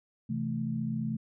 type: chord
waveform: sine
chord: A minor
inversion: first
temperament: equal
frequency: 130.81 / 164.81 / 220 Hz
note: C3 / E3 / A3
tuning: 0 / 0 / 0 cents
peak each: -35 / -36 / -32 dBFS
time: 0.29-1.17 s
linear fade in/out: 10 ms
effects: none